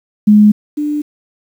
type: tone pair in turn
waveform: sine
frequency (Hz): 209.8 / 296.7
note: G#3 / D4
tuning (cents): +18 / +18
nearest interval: tritone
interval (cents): 600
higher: second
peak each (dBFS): -3 / -14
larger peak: first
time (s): 0.27-0.52 / 0.77-1.02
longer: neither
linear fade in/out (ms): 10
effects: 7-bit